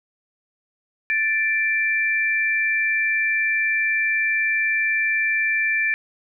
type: tone pair together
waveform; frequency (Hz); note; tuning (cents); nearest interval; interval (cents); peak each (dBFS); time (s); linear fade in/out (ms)
sine; 1760 / 2352; A6 / D7; 0 / +2; perfect fourth; 502; -21; 1.1-5.94; 0
effects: none

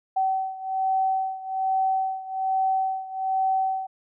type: beating tone pair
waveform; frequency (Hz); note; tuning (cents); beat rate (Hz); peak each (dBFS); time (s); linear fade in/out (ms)
sine; 763 / 764.2; G5 / G5; -47 / -44; 1.2; -24 / -27; 0.16-3.87; 10
effects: none

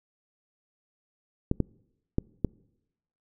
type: clicks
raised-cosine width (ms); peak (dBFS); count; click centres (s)
3; -11; 4; 1.514 / 1.603 / 2.184 / 2.447
effects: noise-tail reverb RT60 0.9 s tail -26 dB re dry

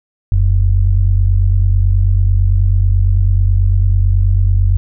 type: tone pair together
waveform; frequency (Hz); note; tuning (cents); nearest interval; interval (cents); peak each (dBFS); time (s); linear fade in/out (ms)
sine; 43.89 / 93; F1 / F#2; +9 / +9; octave + minor second; 1300; -11; 0.32-4.77; 0
effects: none

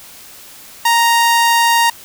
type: tone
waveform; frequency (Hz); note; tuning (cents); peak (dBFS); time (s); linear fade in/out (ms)
sawtooth; 932.3; A#5; 0; -6; 0.85-1.9; 5
effects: white hiss -38 dBFS RMS until 2.04 s

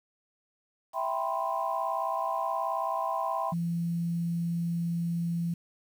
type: chord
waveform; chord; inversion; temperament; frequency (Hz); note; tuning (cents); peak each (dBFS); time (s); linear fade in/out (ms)
sine; C major seventh; first; equal; 659.3 / 784 / 987.8 / 1046.5; E5 / G5 / B5 / C6; 0 / 0 / 0 / 0; -33; 0.93-3.54; 50
type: tone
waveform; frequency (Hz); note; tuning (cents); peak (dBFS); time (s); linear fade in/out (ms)
sine; 169.8; F3; -48; -27; 3.52-5.54; 5
effects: tanh soft clip ceiling -17 dBFS + 9-bit

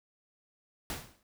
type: noise with exponential decay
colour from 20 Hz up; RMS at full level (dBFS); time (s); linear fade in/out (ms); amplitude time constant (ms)
pink; -34; 0.9-1.23; 1; 70
effects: none

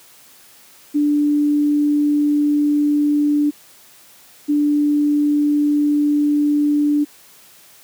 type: tone pair in turn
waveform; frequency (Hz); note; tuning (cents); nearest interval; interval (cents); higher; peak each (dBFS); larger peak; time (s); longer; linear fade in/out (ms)
sine; 293.7 / 293.7; D4 / D4; 0 / 0; unison; 0; neither; -13 / -13; neither; 0.94-3.51 / 4.48-7.05; neither; 20
effects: white hiss -47 dBFS RMS until 7.83 s + high-pass 100 Hz 12 dB/octave

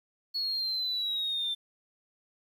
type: linear sweep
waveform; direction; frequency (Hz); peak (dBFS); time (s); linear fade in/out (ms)
triangle; down; 4374 to 3548; -26; 0.34-1.55; 20
effects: tanh soft clip ceiling -26 dBFS + 10-bit

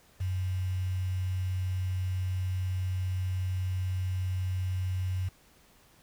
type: tone with quantisation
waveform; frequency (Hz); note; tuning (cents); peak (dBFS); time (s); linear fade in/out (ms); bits
sine; 92.5; F#2; 0; -28; 0.2-5.29; 10; 8
effects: pink hiss -61 dBFS RMS until 6.02 s

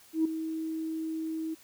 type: tone with ADSR envelope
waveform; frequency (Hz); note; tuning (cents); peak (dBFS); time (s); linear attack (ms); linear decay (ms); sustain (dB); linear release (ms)
sine; 320; D#4; +49; -20; 0.13-1.55; 120; 6; -11; 17
effects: tanh soft clip ceiling -17 dBFS + white hiss -57 dBFS RMS until 1.63 s

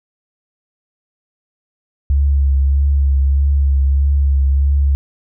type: tone with vibrato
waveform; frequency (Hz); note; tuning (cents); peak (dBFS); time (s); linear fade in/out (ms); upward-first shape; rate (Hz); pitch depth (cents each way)
sine; 69.3; C#2; 0; -10; 2.1-4.95; 0; triangle; 1.6; 35
effects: none

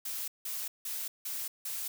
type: noise bursts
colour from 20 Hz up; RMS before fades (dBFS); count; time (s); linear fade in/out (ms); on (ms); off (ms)
blue; -37; 5; 0.05-1.88; 5; 230; 170
effects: none

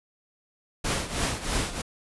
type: noise with tremolo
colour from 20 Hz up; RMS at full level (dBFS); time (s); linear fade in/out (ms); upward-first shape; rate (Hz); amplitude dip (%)
pink; -25; 0.84-1.82; 10; triangle; 3.1; 80
effects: resampled to 24000 Hz

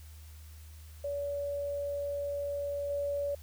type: tone with level steps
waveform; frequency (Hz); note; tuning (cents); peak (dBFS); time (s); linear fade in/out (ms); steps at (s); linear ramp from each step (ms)
sine; 570; C#5; +48; -32 / -30; 1.04-3.35; 5; 2.9; 2
effects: added 77 Hz sine -47 dBFS peak until 3.42 s + white hiss -59 dBFS RMS until 3.42 s

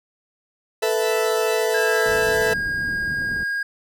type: chord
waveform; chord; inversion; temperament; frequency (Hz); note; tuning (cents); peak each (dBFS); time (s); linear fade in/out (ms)
40% pulse; A suspended second; none; equal; 440 / 493.9 / 659.3; A4 / B4 / E5; 0 / 0 / 0; -20 / -24 / -24; 0.82-2.54; 10
type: tone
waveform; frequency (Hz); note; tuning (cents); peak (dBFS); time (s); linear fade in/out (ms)
triangle; 1629; G#6; -34; -20; 1.74-3.63; 5
type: low-pass noise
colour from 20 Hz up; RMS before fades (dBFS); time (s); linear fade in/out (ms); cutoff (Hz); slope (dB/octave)
white; -35; 2.05-3.44; 10; 200; 12
effects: none

